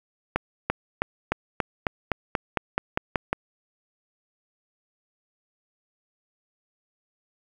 accelerating click train, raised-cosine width 0.5 ms, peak -7 dBFS, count 13, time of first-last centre 0.36-3.33 s, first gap 340 ms, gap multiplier 0.94, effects 7-bit

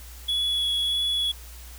triangle tone with vibrato, 3377 Hz, G#7, 28 cents sharp, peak -21 dBFS, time 0.28-1.32 s, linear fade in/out 10 ms, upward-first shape sine, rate 1.6 Hz, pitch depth 9 cents each way, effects added 60 Hz sine -41 dBFS peak until 1.78 s + white hiss -47 dBFS RMS until 1.78 s

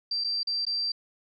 sine tone with dropouts, 4699 Hz, D8, in tune, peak -26 dBFS, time 0.11-0.92 s, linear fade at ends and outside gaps 5 ms, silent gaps 0.24-0.244 / 0.432-0.471 / 0.652-0.666 s, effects none

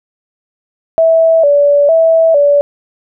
sine tone with vibrato, 613 Hz, D#5, 26 cents flat, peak -5 dBFS, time 0.98-2.61 s, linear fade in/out 0 ms, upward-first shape square, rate 1.1 Hz, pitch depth 110 cents each way, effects none

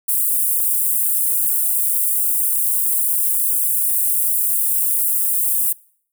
white high-pass noise, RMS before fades -18 dBFS, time 0.08-5.73 s, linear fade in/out 10 ms, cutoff 8700 Hz, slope 48 dB/octave, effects noise-tail reverb RT60 0.6 s tail -24 dB re dry

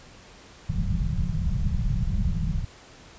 pink low-pass noise, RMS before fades -25 dBFS, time 0.69-2.65 s, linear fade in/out 5 ms, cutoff 200 Hz, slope 96 dB/octave, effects pink hiss -49 dBFS RMS until 3.18 s + resampled to 16000 Hz

